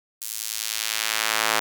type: tone with high-pass filter sweep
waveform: square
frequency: 55 Hz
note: A1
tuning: in tune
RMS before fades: -26 dBFS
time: 0.21-1.6 s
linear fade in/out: 10 ms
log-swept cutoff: 8600 to 910 Hz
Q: 0.71
effects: none